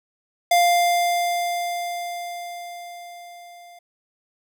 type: tone with level ramp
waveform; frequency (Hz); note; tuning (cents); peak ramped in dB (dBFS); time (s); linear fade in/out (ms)
square; 698.5; F5; 0; -14 to -44; 0.51-3.79; 5
effects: none